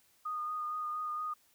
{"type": "tone with vibrato", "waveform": "sine", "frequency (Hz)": 1230, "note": "D#6", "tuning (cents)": -20, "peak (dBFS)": -34, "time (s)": [0.25, 1.34], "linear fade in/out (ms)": 10, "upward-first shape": "sine", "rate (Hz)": 4.3, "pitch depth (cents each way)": 17, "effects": ["white hiss -68 dBFS RMS until 1.54 s"]}